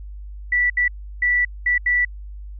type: tone bursts at uneven times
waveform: sine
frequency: 1962 Hz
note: B6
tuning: 12 cents flat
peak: -15 dBFS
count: 5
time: 0.52-0.7 / 0.77-0.88 / 1.22-1.45 / 1.66-1.78 / 1.86-2.05 s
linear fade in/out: 5 ms
effects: added 50 Hz sine -32 dBFS peak until 2.59 s

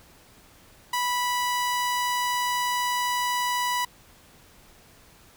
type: tone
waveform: sawtooth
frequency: 984 Hz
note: B5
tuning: 7 cents flat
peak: -20 dBFS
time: 0.93-3.85 s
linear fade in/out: 5 ms
effects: pink hiss -54 dBFS RMS until 5.36 s

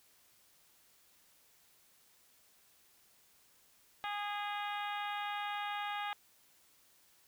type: harmonic tone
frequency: 411.3 Hz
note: G#4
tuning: 17 cents flat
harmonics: 2 / 3 / 4 / 5 / 6 / 7 / 8 / 9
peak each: -39 / -43 / -45 / -47 / -49 / -50 / -51 / -52 dBFS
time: 4.04-6.13 s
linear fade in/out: 0 ms
effects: white hiss -67 dBFS RMS until 7.27 s

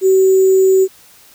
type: tone with sample-and-hold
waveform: sine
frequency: 380 Hz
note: F#4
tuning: 46 cents sharp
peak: -7 dBFS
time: 0.01-0.88 s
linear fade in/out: 50 ms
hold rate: 7350 Hz
effects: white hiss -45 dBFS RMS until 1.34 s

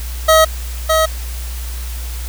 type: tone with echo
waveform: 25% pulse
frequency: 637 Hz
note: D#5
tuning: 41 cents sharp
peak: -3 dBFS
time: 0.28-0.45 s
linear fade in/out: 10 ms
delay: 610 ms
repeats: 1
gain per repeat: -4 dB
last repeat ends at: 1.06 s
effects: added 60 Hz sine -22 dBFS peak until 2.28 s + white hiss -33 dBFS RMS until 2.28 s

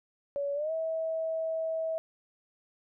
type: tone with pitch glide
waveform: sine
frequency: 566 to 646.4 Hz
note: C#5 to E5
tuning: +36 to -34 cents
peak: -29 dBFS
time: 0.36-1.98 s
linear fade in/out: 0 ms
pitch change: +230 cents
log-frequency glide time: 0.54-0.72 s
effects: none

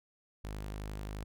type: tone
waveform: sawtooth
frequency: 51.5 Hz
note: G#1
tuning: 14 cents flat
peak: -35 dBFS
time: 0.44-1.24 s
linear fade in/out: 5 ms
effects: none

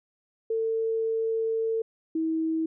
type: tone pair in turn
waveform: sine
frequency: 448.8 / 321.6 Hz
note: A4 / E4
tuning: +34 / -43 cents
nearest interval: tritone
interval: 577 cents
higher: first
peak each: -24 dBFS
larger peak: neither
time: 0.5-1.82 / 2.15-2.66 s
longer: first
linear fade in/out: 5 ms
effects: none

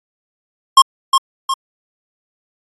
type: tone with echo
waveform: square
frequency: 1073 Hz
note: C6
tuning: 43 cents sharp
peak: -3 dBFS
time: 0.77-0.82 s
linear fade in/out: 5 ms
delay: 360 ms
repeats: 2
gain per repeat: -6 dB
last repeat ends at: 1.54 s
effects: AAC 32 kbps

